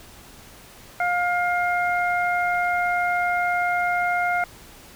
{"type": "harmonic tone", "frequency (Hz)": 708, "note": "F5", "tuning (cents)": 23, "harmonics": [1, 2, 3], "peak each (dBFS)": [-22, -25, -27], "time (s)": [1, 4.44], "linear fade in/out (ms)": 2, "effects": ["pink hiss -46 dBFS RMS until 4.95 s"]}